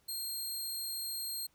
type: tone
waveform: 15% pulse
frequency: 4211 Hz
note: C8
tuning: 10 cents sharp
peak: -30 dBFS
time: 0.08-1.47 s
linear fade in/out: 10 ms
effects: pink hiss -71 dBFS RMS until 1.54 s